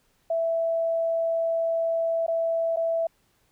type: tone with dropouts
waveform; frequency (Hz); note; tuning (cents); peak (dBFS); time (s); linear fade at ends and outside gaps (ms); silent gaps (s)
sine; 661; E5; +5; -22; 0.3-3.07; 5; 2.265-2.28 / 2.762-2.769
effects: pink hiss -67 dBFS RMS until 3.51 s